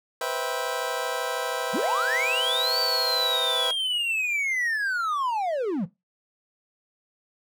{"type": "chord", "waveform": "25% pulse", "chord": "C major seventh", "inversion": "third", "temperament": "just", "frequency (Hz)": [490.5, 523.3, 654.1, 784.9], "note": ["B4", "C5", "E5", "G5"], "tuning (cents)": [-12, 0, -14, 2], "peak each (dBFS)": [-28, -30, -28, -31], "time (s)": [0.21, 3.71], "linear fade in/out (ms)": 2}
{"type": "linear two-way sweep", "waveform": "triangle", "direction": "up then down", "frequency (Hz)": [145.7, 4600, 145.7], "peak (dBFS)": -22, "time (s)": [1.73, 5.86], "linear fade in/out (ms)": 20, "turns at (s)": 2.79}
{"effects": ["noise-tail reverb RT60 0.2 s tail -17 dB re dry"]}